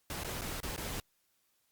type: noise with dropouts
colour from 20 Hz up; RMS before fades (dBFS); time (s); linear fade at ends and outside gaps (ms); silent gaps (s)
pink; -39; 0.1-1; 1; 0.235-0.246 / 0.411-0.418 / 0.603-0.631 / 0.763-0.778
effects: white hiss -75 dBFS RMS until 1.71 s + Opus 48 kbps